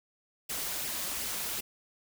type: noise with flanger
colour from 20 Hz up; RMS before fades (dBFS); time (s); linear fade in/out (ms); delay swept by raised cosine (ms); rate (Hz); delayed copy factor
white; -35; 0.49-1.61; 10; 0.37 to 5.67; 2.7; +0.5
effects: none